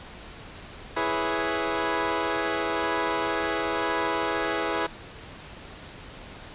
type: chord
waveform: 15% pulse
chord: C# minor seventh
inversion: first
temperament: equal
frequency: 329.6 / 415.3 / 493.9 / 554.4 Hz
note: E4 / G#4 / B4 / C#5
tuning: 0 / 0 / 0 / 0 cents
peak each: -23 / -23 / -24 / -28 dBFS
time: 0.96-4.87 s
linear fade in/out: 10 ms
effects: pink hiss -43 dBFS RMS until 6.54 s + resampled to 8000 Hz